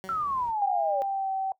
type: tone with exponential decay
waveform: 15% pulse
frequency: 189.2 Hz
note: F#3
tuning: 39 cents sharp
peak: -31 dBFS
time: 0.04-0.4 s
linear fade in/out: 0 ms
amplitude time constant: 78 ms
type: noise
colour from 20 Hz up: brown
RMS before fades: -46 dBFS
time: 0.05-0.54 s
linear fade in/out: 50 ms
type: exponential sweep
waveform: sine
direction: down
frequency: 1369 to 547 Hz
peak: -26 dBFS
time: 0.09-1.02 s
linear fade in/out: 0 ms
type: tone with pitch glide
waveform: sine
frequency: 805 to 769.5 Hz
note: G5 to G5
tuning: +46 to -32 cents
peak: -26 dBFS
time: 0.62-1.52 s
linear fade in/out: 2 ms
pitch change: -78 cents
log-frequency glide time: 0.84-1.31 s
effects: noise-tail reverb RT60 0.1 s tail -19 dB re dry + high-pass 80 Hz 12 dB/octave